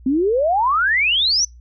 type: exponential sweep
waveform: sine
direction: up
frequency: 250.7 to 6110 Hz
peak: -14 dBFS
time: 0.06-1.45 s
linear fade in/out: 5 ms
effects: noise-tail reverb RT60 0.2 s tail -25 dB re dry + added 60 Hz sine -40 dBFS peak until 1.6 s